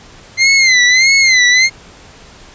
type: tone with vibrato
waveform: sawtooth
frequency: 2071 Hz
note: C7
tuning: 18 cents flat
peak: -3 dBFS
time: 0.37-1.7 s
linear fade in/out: 50 ms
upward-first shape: sine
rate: 1.6 Hz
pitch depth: 99 cents each way
effects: pink hiss -39 dBFS RMS until 2.54 s + resampled to 16000 Hz